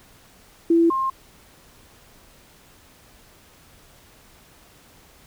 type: tone pair in turn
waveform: sine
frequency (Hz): 334.7 / 1062.6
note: E4 / C6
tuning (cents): +26 / +26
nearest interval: octave + minor sixth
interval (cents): 2000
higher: second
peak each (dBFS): -13 / -20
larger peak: first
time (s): 0.7-0.9 / 0.9-1.1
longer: neither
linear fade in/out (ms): 5
effects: pink hiss -52 dBFS RMS until 5.26 s